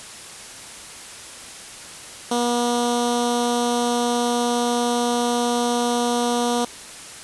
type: tone with notch filter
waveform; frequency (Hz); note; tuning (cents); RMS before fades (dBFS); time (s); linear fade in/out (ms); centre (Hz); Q
10% pulse; 240.4; B3; -46; -21; 2.31-6.65; 5; 1800; 0.83
effects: white hiss -38 dBFS RMS until 7.23 s + resampled to 24000 Hz